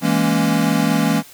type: chord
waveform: square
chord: A# half-diminished seventh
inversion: second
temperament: equal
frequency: 164.81 / 207.7 / 233.1 / 277.2 Hz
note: E3 / G#3 / A#3 / C#4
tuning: 0 / 0 / 0 / 0 cents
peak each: -21 dBFS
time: 0.01-1.23 s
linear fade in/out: 50 ms
effects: white hiss -43 dBFS RMS until 1.33 s